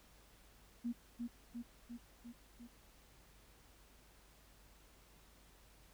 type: tone with echo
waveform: sine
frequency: 237.7 Hz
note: A#3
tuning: 34 cents sharp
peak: -36 dBFS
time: 0.84-0.93 s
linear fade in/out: 20 ms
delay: 350 ms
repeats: 5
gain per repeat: -3 dB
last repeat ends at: 2.68 s
effects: added 50 Hz sine -66 dBFS peak until 5.93 s + pink hiss -66 dBFS RMS until 5.93 s